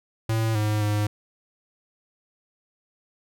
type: tone with pitch steps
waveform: square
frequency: 112 / 106.2 / 104.7 Hz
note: A2 / G#2 / G#2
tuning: +31 / +39 / +15 cents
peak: -22 dBFS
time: 0.29-1.07 s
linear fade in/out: 5 ms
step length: 260 ms
effects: none